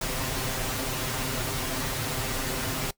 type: noise with comb filter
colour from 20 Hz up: pink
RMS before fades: -30 dBFS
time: 0.01-2.91 s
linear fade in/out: 5 ms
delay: 7.7 ms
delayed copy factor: +0.7
effects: noise-tail reverb RT60 0.1 s tail -20 dB re dry